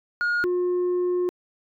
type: tone pair in turn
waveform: sine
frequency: 1432 / 358 Hz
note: F6 / F4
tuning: +43 / +43 cents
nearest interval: 2 octaves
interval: 2400 cents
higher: first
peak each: -18 dBFS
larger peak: neither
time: 0.21-0.44 / 0.44-1.29 s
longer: second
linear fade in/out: 0 ms
effects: tanh soft clip ceiling -20 dBFS